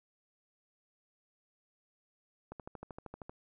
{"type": "click train", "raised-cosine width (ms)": 1, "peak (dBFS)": -30, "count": 11, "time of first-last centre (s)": [2.52, 3.295], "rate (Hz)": 12.9, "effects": []}